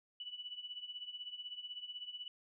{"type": "tone with tremolo", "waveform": "sine", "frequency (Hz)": 2960, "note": "F#7", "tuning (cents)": 0, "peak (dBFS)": -40, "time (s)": [0.2, 2.28], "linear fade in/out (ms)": 2, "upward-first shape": "triangle", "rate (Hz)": 16, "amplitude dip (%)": 85, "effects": []}